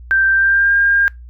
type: tone with pitch glide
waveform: sine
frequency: 1568 to 1608.4 Hz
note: G6 to G6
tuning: 0 to +44 cents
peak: -10 dBFS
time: 0.11-1.08 s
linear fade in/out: 0 ms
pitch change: +44 cents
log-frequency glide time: 0.32-0.74 s
effects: noise-tail reverb RT60 0.2 s tail -24 dB re dry + added 60 Hz sine -33 dBFS peak until 1.29 s